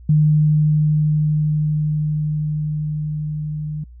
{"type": "tone with level ramp", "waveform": "sine", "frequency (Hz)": 152.1, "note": "D#3", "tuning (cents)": -39, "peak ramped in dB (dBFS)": [-10, -23], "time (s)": [0.09, 3.84], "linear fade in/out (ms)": 5, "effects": ["noise-tail reverb RT60 0.1 s tail -26 dB re dry", "added 60 Hz sine -38 dBFS peak until 4 s"]}